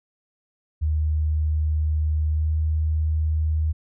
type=tone with pitch glide; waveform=sine; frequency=77 to 78.03 Hz; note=D#2 to D#2; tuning=-17 to +6 cents; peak=-19 dBFS; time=0.81-3.73 s; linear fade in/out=20 ms; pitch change=+23 cents; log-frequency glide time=2.33-2.48 s; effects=none